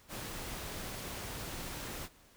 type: noise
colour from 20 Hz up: pink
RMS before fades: -42 dBFS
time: 0.08-2.09 s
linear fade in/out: 50 ms
effects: pink hiss -62 dBFS RMS until 2.36 s